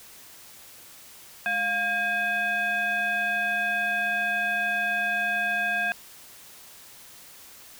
sine tone with frequency modulation, 1617 Hz, G#6, 47 cents flat, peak -23 dBFS, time 1.46-5.92 s, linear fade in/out 0 ms, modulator 913 Hz, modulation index 0.94, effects white hiss -48 dBFS RMS until 7.79 s

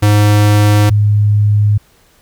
square / sine tone pair in turn, 104.2 / 104.2 Hz, G#2 / G#2, +6 / +6 cents, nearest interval unison, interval 0 cents, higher neither, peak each -7 dBFS, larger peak neither, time 0.02-0.9 / 0.9-1.78 s, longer neither, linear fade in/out 10 ms, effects pink hiss -50 dBFS RMS until 2.21 s

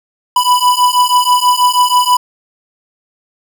square beating tone pair, 987.8 / 994 Hz, B5 / B5, 0 / +11 cents, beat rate 6.2 Hz, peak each -12 dBFS, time 0.36-2.17 s, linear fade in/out 5 ms, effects none

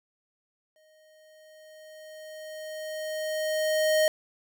square tone with exponential growth, 622.3 Hz, D#5, in tune, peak -20 dBFS, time 0.76-4.08 s, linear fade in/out 1 ms, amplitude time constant 720 ms, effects none

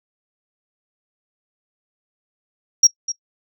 sine tone with echo, 5630 Hz, F8, 13 cents sharp, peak -6 dBFS, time 2.83-2.87 s, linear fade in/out 5 ms, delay 250 ms, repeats 1, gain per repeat -15 dB, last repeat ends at 3.12 s, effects noise-tail reverb RT60 0.1 s tail -20 dB re dry + tanh soft clip ceiling -3 dBFS

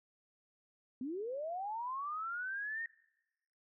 sine linear sweep, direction up, 240 to 1864.7 Hz, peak -37 dBFS, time 1.01-2.86 s, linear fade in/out 2 ms, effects noise-tail reverb RT60 1.0 s tail -23 dB re dry

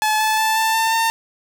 sawtooth tone with pitch steps, 860 / 869 / 878.1 / 887.2 / 896.5 / 905.9 Hz, A5 / A5 / A5 / A5 / A5 / A#5, -40 / -22 / -4 / +14 / +32 / -50 cents, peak -12 dBFS, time 0.02-1.1 s, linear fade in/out 0 ms, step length 180 ms, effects none

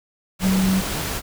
sine tone in noise, 189.5 Hz, F#3, 42 cents sharp, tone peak -16 dBFS, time 0.41-0.83 s, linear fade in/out 50 ms, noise pink, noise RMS -26 dBFS, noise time 0.39-1.22 s, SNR +7 dB, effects none

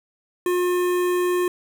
square tone with notch filter, 357.7 Hz, F4, 41 cents sharp, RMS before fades -21 dBFS, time 0.46-1.48 s, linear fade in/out 2 ms, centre 4800 Hz, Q 0.87, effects none

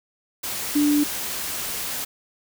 sine tone in noise, 293.5 Hz, D4, 1 cent flat, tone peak -16 dBFS, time 0.75-1.04 s, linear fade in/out 10 ms, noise white, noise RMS -29 dBFS, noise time 0.43-2.05 s, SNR +10 dB, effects none

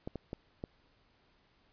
clicks, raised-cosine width 2 ms, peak -25 dBFS, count 4, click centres 0.075 / 0.157 / 0.331 / 0.639 s, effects pink hiss -69 dBFS RMS until 1.72 s + resampled to 11025 Hz

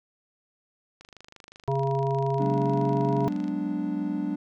click train, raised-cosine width 0.2 ms, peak -29 dBFS, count 64, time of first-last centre 1.01-3.481 s, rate 25.5 Hz
harmonic tone, 136.6 Hz, C#3, 25 cents flat, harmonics 1 / 3 / 5 / 7, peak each -26 / -28 / -31 / -31 dBFS, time 1.68-3.28 s, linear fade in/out 0 ms
triangle chord, G# half-diminished seventh, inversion third, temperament equal, 185 / 207.7 / 246.9 / 293.7 Hz, F#3 / G#3 / B3 / D4, 0 / 0 / 0 / 0 cents, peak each -31 / -31 / -33 / -27 dBFS, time 2.39-4.36 s, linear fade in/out 10 ms
effects none

